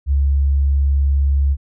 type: tone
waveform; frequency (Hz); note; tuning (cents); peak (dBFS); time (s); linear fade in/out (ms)
sine; 69.6; C#2; +8; -12; 0.06-1.57; 50
effects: none